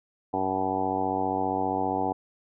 harmonic tone with a mistuned harmonic, 95 Hz, F#2, 46 cents sharp, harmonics 1 / 2 / 3 / 4 / 5 / 6 / 7 / 8 / 9 / 10, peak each -41 / -38 / -32 / -35 / -34 / -41 / -36 / -29 / -31 / -40 dBFS, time 0.33-2.13 s, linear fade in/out 10 ms, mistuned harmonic 10, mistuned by +50 cents, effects none

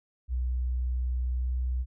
sine tone with pitch glide, 62.2 to 62.67 Hz, B1 to B1, +13 to +26 cents, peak -26 dBFS, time 0.28-1.86 s, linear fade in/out 50 ms, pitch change +13 cents, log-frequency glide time 1.35-1.49 s, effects none

